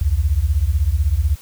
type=beating tone pair; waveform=sine; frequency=65.41 / 81.41 Hz; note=C2 / E2; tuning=0 / -21 cents; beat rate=16 Hz; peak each=-17 dBFS; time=0.01-1.36 s; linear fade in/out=5 ms; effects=white hiss -44 dBFS RMS until 1.41 s